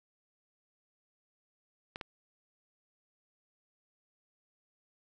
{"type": "clicks", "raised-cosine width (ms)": 0.3, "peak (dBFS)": -23, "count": 2, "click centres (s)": [1.959, 2.012], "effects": []}